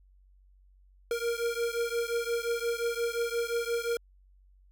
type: beating tone pair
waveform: square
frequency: 466.2 / 471.9 Hz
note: A#4 / A#4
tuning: 0 / +21 cents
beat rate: 5.7 Hz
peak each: -32 / -33 dBFS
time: 1.11-3.97 s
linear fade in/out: 2 ms
effects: added 47 Hz sine -57 dBFS peak until 4.71 s